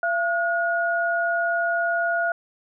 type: tone pair together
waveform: sine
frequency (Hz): 681 / 1443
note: F5 / F#6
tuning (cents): -44 / -44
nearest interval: octave + minor second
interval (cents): 1300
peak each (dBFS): -23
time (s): 0.03-2.32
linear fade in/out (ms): 2
effects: none